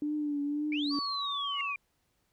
sine tone with vibrato, 293.7 Hz, D4, in tune, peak -29 dBFS, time 0.02-0.99 s, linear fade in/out 2 ms, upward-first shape triangle, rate 1.9 Hz, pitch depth 53 cents each way
sine linear two-way sweep, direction up then down, 2217 to 4700 to 2375 Hz, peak -33 dBFS, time 0.72-1.76 s, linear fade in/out 2 ms, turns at 0.93 s
sine tone, 1132 Hz, C#6, 36 cents sharp, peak -34 dBFS, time 0.9-1.76 s, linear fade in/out 50 ms
sine tone with exponential growth, 2148 Hz, C7, 45 cents sharp, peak -30 dBFS, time 1.51-1.61 s, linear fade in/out 2 ms, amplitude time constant 20 ms
effects tanh soft clip ceiling -19 dBFS + pink hiss -75 dBFS RMS until 2.32 s

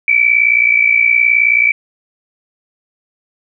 sine tone pair together, 2279 / 2338 Hz, C#7 / D7, +47 / -8 cents, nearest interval unison, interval 45 cents, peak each -11 / -11 dBFS, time 0.08-1.72 s, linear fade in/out 2 ms, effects none

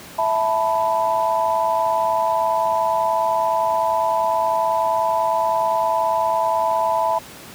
sine chord, E suspended fourth, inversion none, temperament just, 659.3 / 879 / 988.9 Hz, E5 / A5 / B5, 0 / -2 / +2 cents, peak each -21 dBFS, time 0.18-7.19 s, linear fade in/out 10 ms, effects pink hiss -39 dBFS RMS until 7.54 s + high-pass 100 Hz 12 dB/octave

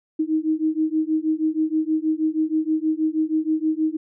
sine beating tone pair, 311 / 317.3 Hz, D#4 / D#4, -1 / +34 cents, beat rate 6.3 Hz, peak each -22 dBFS, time 0.19-3.97 s, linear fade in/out 10 ms, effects none

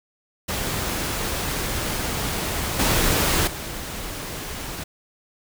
pink noise with level steps, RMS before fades -26 / -20 / -32 dBFS, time 0.48-4.84 s, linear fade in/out 10 ms, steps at 2.79 / 3.47 s, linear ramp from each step 5 ms, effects none

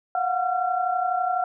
sine tone cluster, 703 / 735 / 1366 Hz, F5 / F#5 / F6, +11 / -12 / -39 cents, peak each -28 / -23 / -29 dBFS, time 0.15-1.44 s, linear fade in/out 2 ms, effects none

